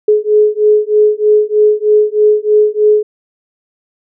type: beating tone pair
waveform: sine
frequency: 421.8 / 425 Hz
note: G#4 / G#4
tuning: +27 / +40 cents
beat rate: 3.2 Hz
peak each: -10 dBFS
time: 0.08-3.03 s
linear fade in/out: 5 ms
effects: none